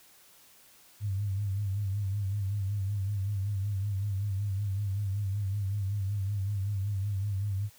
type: tone with vibrato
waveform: sine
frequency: 99.7 Hz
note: G2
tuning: 30 cents sharp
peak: -28 dBFS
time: 1-7.7 s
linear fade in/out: 50 ms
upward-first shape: sine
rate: 5.3 Hz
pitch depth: 75 cents each way
effects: white hiss -58 dBFS RMS until 7.78 s